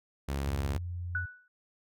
sawtooth tone, 69.3 Hz, C#2, in tune, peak -27 dBFS, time 0.28-0.78 s, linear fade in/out 10 ms
sine tone with pitch glide, 87.31 to 87.87 Hz, F2 to F2, 0 to +11 cents, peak -34 dBFS, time 0.46-1.26 s, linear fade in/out 10 ms, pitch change +11 cents, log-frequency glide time 0.6-0.91 s
sine tone with exponential decay, 1480 Hz, F#6, in tune, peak -27 dBFS, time 1.15-1.48 s, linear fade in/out 2 ms, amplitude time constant 70 ms
effects none

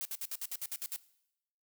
blue noise bursts, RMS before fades -38 dBFS, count 10, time 0.01-0.961 s, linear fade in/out 0 ms, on 42 ms, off 59 ms, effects noise-tail reverb RT60 0.8 s tail -19 dB re dry

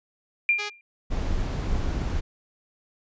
sine tone with exponential decay, 2389 Hz, D7, 29 cents sharp, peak -15 dBFS, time 0.49-0.81 s, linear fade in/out 1 ms, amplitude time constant 69 ms
5% pulse tone, 415.3 Hz, G#4, in tune, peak -19 dBFS, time 0.58-0.7 s, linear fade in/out 20 ms
brown noise, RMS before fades -26 dBFS, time 1.1-2.21 s, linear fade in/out 20 ms
effects resampled to 16000 Hz

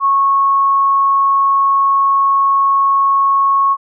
sine tone, 1100 Hz, C#6, 14 cents flat, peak -9 dBFS, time 0-3.77 s, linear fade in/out 50 ms, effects none

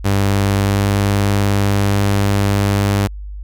sawtooth tone with pitch glide, 99.3 to 100.4 Hz, G2 to G2, +23 to +42 cents, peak -9 dBFS, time 0.04-3.08 s, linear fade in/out 20 ms, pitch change +19 cents, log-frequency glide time 0.57-0.84 s, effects added 50 Hz sine -26 dBFS peak until 3.43 s

